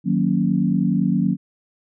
sine chord, D# minor seventh, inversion none, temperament equal, 155.56 / 185 / 233.1 / 277.2 Hz, D#3 / F#3 / A#3 / C#4, 0 / 0 / 0 / 0 cents, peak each -24 / -19 / -22 / -24 dBFS, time 0.04-1.37 s, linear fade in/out 50 ms, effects none

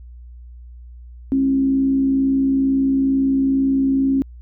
sine tone with frequency modulation, 269.8 Hz, C#4, 47 cents flat, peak -14 dBFS, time 1.32-4.22 s, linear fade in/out 0 ms, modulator 62.2 Hz, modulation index 0.29, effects added 60 Hz sine -36 dBFS peak until 4.41 s

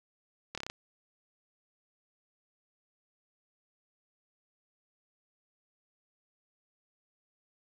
slowing click train, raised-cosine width 0.2 ms, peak -20 dBFS, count 6, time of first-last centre 0.55-0.7 s, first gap 26 ms, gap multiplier 1.07, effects none

